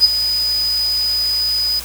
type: tone with ADSR envelope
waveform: sine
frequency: 4978 Hz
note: D#8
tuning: in tune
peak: -4 dBFS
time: 0-1.8 s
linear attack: 44 ms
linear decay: 22 ms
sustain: -11 dB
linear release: 11 ms
effects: added 60 Hz sine -35 dBFS peak until 1.84 s + white hiss -31 dBFS RMS until 1.84 s